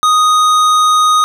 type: tone with hard clipping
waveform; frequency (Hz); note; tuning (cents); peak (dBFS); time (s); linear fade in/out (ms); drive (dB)
sine; 1244.5; D#6; 0; -9; 0.03-1.24; 0; 13
effects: none